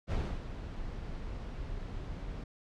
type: noise with ADSR envelope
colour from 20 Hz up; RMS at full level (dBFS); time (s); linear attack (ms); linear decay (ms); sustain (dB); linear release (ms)
brown; -30; 0.07-2.44; 48; 280; -10; 6
effects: low-pass 5000 Hz 12 dB/octave